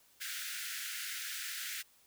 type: high-pass noise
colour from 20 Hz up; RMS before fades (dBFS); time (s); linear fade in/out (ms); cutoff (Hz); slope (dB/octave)
pink; -41; 0.2-1.83; 20; 1400; 96
effects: white hiss -66 dBFS RMS until 2.06 s